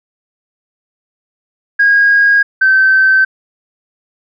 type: tone pair in turn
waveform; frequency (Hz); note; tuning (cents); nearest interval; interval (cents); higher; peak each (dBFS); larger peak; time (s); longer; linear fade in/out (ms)
sine; 1636 / 1544.2; G#6 / G6; -26 / -26; minor second; 100; first; -5; neither; 1.79-2.43 / 2.61-3.25; neither; 10
effects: tanh soft clip ceiling -1 dBFS